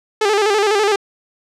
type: tone with vibrato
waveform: sawtooth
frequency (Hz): 415.3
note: G#4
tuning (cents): 0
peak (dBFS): -9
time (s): 0.21-0.96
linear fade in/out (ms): 5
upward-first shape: square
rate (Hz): 12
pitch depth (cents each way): 69
effects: low-pass 7000 Hz 12 dB/octave